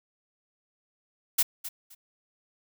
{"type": "noise with echo", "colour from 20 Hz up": "blue", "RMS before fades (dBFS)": -22, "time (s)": [1.38, 1.43], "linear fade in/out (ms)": 10, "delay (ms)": 260, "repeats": 2, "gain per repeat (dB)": -14, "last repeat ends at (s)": 1.95, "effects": []}